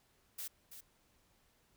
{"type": "noise with echo", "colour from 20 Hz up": "blue", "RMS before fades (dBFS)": -43, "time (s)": [0.38, 0.48], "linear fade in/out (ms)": 10, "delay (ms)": 330, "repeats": 1, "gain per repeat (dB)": -9, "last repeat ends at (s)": 0.81, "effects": ["pink hiss -72 dBFS RMS until 1.76 s"]}